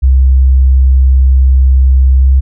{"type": "tone with pitch glide", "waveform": "sine", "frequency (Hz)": [65.5, 66.38], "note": ["C2", "C2"], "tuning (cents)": [2, 26], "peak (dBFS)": -3, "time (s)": [0.02, 2.41], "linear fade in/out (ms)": 20, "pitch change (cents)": 24, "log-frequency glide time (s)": [2.2, 2.29], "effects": []}